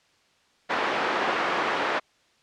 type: band-pass noise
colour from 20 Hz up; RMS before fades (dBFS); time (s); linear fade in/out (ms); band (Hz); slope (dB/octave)
white; -26; 0.69-2; 20; 330 to 1500; 12
effects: white hiss -63 dBFS RMS until 2.42 s + low-pass 5000 Hz 12 dB/octave